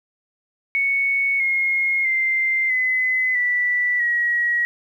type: tone with pitch steps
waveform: sine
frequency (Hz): 2217 / 2151 / 2088 / 2026 / 1966 / 1907.8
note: C#7 / C7 / C7 / B6 / B6 / A#6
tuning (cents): 0 / +47 / -4 / +44 / -8 / +40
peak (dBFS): -17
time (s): 0.75-4.65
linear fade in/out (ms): 0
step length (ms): 650
effects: 9-bit